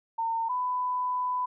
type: tone pair in turn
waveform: sine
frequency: 910 / 998.5 Hz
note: A#5 / B5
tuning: -42 / +19 cents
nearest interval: major second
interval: 161 cents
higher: second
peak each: -26 dBFS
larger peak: neither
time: 0.18-0.49 / 0.49-1.46 s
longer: second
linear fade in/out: 10 ms
effects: none